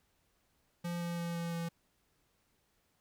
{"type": "tone with pitch steps", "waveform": "square", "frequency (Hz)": [172.7, 171.61, 170.52, 169.44, 168.37], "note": ["F3", "F3", "F3", "E3", "E3"], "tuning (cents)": [-19, -30, -41, 48, 37], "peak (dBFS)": -36, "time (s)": [0.84, 1.69], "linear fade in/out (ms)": 10, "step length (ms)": 170, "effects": ["pink hiss -75 dBFS RMS until 3 s"]}